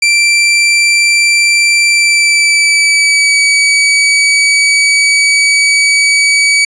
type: tone with pitch glide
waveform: sawtooth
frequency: 2349 to 2277 Hz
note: D7 to C#7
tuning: 0 to +46 cents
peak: -3 dBFS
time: 0.02-6.65 s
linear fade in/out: 5 ms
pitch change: -54 cents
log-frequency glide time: 1.88-3.39 s
effects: resampled to 22050 Hz